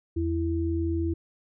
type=tone pair together; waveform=sine; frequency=82.95 / 331.8 Hz; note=E2 / E4; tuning=+11 / +11 cents; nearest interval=2 octaves; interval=2400 cents; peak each=-27 dBFS; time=0.16-1.14 s; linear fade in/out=10 ms; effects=none

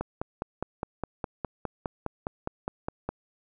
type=click train; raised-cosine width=1 ms; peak=-16 dBFS; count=16; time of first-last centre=0.01-3.09 s; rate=4.87 Hz; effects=none

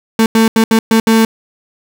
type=tone bursts at uneven times; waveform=35% pulse; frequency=223.9 Hz; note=A3; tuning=30 cents sharp; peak=-5 dBFS; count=6; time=0.19-0.26 / 0.35-0.48 / 0.56-0.64 / 0.71-0.79 / 0.91-1 / 1.07-1.25 s; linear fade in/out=2 ms; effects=none

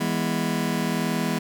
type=chord; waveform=sawtooth; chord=E major; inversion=none; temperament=just; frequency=164.81 / 206 / 247.2 Hz; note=E3 / G#3 / B3; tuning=0 / -14 / +2 cents; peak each=-23 dBFS; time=0-1.39 s; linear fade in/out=10 ms; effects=none

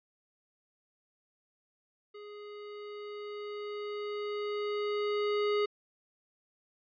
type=tone with level ramp; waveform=square; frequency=415.3 Hz; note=G#4; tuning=in tune; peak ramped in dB=-46 to -27 dBFS; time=2.14-5.66 s; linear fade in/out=10 ms; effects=resampled to 11025 Hz

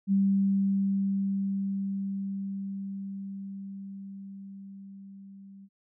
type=tone with level ramp; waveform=sine; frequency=196 Hz; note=G3; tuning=in tune; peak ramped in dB=-20 to -46 dBFS; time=0.07-5.69 s; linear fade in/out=50 ms; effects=none

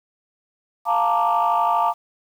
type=chord; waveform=sine; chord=Bb major seventh; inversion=second; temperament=equal; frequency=698.5 / 880 / 932.3 / 1174.7 Hz; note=F5 / A5 / Bb5 / D6; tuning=0 / 0 / 0 / 0 cents; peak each=-21 dBFS; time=0.85-1.94 s; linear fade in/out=50 ms; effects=tanh soft clip ceiling -10 dBFS + 8-bit

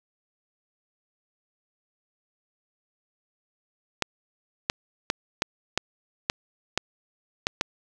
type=clicks; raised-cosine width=0.2 ms; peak=-5 dBFS; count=9; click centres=4.023 / 4.699 / 5.101 / 5.421 / 5.776 / 6.299 / 6.776 / 7.469 / 7.611 s; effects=none

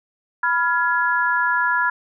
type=chord; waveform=sine; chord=F diminished; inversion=second; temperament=equal with one note detuned; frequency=987.8 / 1396.9 / 1683.4 Hz; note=Cb6 / F6 / Ab6; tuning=0 / 0 / +23 cents; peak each=-21 dBFS; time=0.43-1.9 s; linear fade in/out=5 ms; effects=none

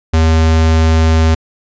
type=tone; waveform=square; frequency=80.4 Hz; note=E2; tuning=43 cents flat; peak=-8 dBFS; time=0.13-1.35 s; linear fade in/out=10 ms; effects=resampled to 16000 Hz

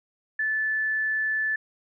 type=tone; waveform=sine; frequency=1745 Hz; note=A6; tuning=15 cents flat; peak=-23 dBFS; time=0.39-1.56 s; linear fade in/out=5 ms; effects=none

